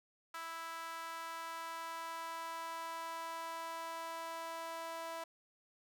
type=tone with high-pass filter sweep; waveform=sawtooth; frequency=329.6 Hz; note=E4; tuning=in tune; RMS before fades=-44 dBFS; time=0.34-5.24 s; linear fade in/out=5 ms; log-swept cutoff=1200 to 800 Hz; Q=3.2; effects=none